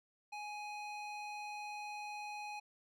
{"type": "tone with band-pass filter", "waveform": "square", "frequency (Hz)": 834, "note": "G#5", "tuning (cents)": 7, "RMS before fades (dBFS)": -45, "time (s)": [0.32, 2.6], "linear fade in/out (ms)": 10, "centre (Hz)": 2100, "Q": 0.85, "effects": []}